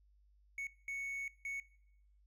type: tone bursts at uneven times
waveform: triangle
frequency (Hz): 2217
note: C#7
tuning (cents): 0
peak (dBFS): -37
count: 3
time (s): 0.58-0.67 / 0.88-1.28 / 1.45-1.6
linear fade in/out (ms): 2
effects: noise-tail reverb RT60 0.8 s tail -22 dB re dry + added 50 Hz sine -65 dBFS peak until 2.26 s